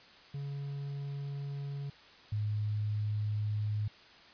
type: tone pair in turn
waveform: triangle / sine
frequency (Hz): 140.8 / 105.48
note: C#3 / G#2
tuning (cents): +27 / +27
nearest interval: perfect fourth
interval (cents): 500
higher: first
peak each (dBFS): -34 / -30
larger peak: second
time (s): 0.34-1.9 / 2.32-3.88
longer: neither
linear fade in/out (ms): 5
effects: white hiss -56 dBFS RMS until 4.33 s + resampled to 11025 Hz